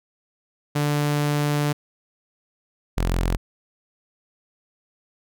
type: tone pair in turn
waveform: sawtooth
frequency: 146.83 / 43.65 Hz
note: D3 / F1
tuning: 0 / 0 cents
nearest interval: octave + major sixth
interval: 2100 cents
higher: first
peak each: -16 dBFS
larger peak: neither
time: 0.75-1.73 / 2.97-3.37 s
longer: first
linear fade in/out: 10 ms
effects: none